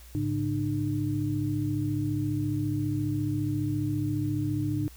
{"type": "tone cluster", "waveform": "sine", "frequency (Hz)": [106.7, 141.3, 301.6], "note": ["G#2", "C#3", "D4"], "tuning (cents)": [47, 34, 46], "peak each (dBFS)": [-30, -32, -29], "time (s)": [0.15, 4.88], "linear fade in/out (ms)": 0, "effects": ["added 60 Hz sine -47 dBFS peak until 4.96 s", "white hiss -54 dBFS RMS until 4.96 s"]}